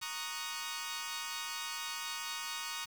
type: chord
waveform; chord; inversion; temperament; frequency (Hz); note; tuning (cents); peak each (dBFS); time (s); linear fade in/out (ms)
10% pulse; D# minor seventh; second; equal; 932.3 / 1108.7 / 1244.5 / 1480; A#5 / C#6 / D#6 / F#6; 0 / 0 / 0 / 0; -35 / -36 / -35 / -37; 0.01-2.86; 20
effects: 9-bit